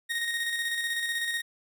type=tone with tremolo; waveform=30% pulse; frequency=1864 Hz; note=A#6; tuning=1 cent flat; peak=-24 dBFS; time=0.09-1.42 s; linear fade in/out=20 ms; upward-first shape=square; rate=16 Hz; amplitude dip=35%; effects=none